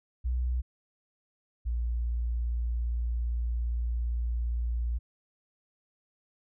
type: tone pair in turn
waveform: sine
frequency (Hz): 61.74 / 58.76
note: B1 / A#1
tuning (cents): 0 / +14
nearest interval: minor second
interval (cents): 86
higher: first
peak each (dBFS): -26 / -27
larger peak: first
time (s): 0.24-0.62 / 1.65-4.99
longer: second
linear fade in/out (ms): 20
effects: none